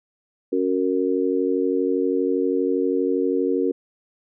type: chord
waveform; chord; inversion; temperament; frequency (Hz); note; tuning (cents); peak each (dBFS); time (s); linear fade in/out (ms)
sine; F# major; second; just; 277.5 / 370 / 462.5; C#4 / F#4 / A#4; +2 / 0 / -14; -23; 0.52-3.72; 10
effects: none